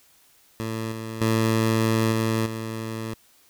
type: tone with level steps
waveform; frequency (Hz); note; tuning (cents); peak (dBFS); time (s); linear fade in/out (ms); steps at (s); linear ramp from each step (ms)
15% pulse; 111.8; A2; +28; -21 / -25 / -13 / -15 / -23; 0.6-3.14; 0; 0.92 / 1.21 / 2.12 / 2.46; 2
effects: white hiss -58 dBFS RMS until 3.49 s